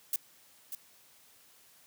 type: noise with echo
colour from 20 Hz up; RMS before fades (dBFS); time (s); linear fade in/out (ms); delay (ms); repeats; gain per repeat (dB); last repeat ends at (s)
violet; -30; 0.13-0.16; 2; 590; 1; -9; 0.75
effects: white hiss -61 dBFS RMS until 1.86 s + high-pass 80 Hz 12 dB/octave